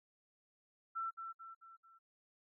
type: tone with echo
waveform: sine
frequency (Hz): 1341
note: E6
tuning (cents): +29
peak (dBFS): -37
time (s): 0.95-1.11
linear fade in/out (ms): 20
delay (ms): 220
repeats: 4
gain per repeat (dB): -6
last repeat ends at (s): 1.99
effects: noise-tail reverb RT60 0.1 s tail -25 dB re dry